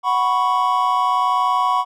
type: chord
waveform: triangle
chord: F# suspended fourth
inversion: none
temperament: equal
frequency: 740 / 987.8 / 1108.7 Hz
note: F#5 / B5 / C#6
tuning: 0 / 0 / 0 cents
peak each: -20 / -17 / -17 dBFS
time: 0.03-1.85 s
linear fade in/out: 50 ms
effects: none